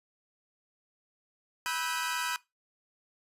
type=tone cluster; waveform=sawtooth; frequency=980 / 1302 / 1518 / 1601 / 2471 Hz; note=B5 / E6 / F#6 / G6 / D#7; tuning=-14 / -22 / +44 / +36 / -13 cents; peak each=-32 / -34 / -33 / -36 / -35 dBFS; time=1.66-2.36 s; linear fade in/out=0 ms; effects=noise-tail reverb RT60 0.2 s tail -19 dB re dry + resampled to 32000 Hz